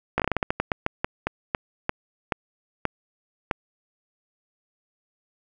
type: slowing click train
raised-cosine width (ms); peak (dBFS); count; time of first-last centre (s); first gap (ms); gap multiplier
0.5; -7; 19; 0.18-3.512; 17; 1.24
effects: none